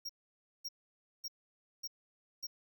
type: tone bursts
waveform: square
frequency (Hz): 5588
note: F8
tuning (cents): 0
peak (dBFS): -39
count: 5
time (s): 0.05-2.47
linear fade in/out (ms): 10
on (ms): 44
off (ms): 550
effects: none

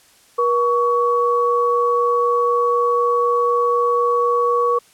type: tone pair together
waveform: sine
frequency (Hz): 480 / 1124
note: B4 / C#6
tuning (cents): -49 / +24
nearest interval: octave + minor third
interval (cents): 1473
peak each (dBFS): -17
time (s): 0.38-4.79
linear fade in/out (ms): 10
effects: white hiss -52 dBFS RMS until 4.93 s + low-pass 11000 Hz 12 dB/octave

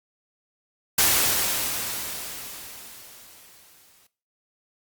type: noise with exponential decay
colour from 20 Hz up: white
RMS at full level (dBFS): -18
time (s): 0.98-4.07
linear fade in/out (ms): 5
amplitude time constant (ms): 670
effects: noise-tail reverb RT60 0.4 s tail -18 dB re dry + Opus 48 kbps

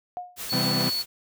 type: tone with exponential decay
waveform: sine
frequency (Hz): 718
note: F5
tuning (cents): +48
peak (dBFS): -27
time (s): 0.17-0.43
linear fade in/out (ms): 0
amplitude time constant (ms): 56
type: noise with tremolo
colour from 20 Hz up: white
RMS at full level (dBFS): -34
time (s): 0.36-1.06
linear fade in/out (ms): 50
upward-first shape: sine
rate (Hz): 4.5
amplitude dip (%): 30
type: tone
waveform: triangle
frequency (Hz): 4413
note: C#8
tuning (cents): -9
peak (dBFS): -24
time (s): 0.49-1.03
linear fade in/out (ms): 20
type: chord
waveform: sawtooth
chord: C major seventh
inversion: none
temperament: equal with one note detuned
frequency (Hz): 130.81 / 164.81 / 196 / 251.5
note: C3 / E3 / G3 / B3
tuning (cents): 0 / 0 / 0 / +32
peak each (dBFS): -26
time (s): 0.52-0.9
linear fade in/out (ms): 10
effects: none

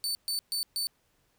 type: tone bursts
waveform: sawtooth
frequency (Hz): 4524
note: C#8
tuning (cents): +34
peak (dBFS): -26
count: 4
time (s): 0.04-0.87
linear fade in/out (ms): 0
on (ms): 110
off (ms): 130
effects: pink hiss -71 dBFS RMS until 1.38 s

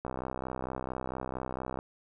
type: click train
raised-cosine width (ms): 1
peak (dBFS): -21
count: 113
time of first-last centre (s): 0.05-1.789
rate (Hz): 64.4
effects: none

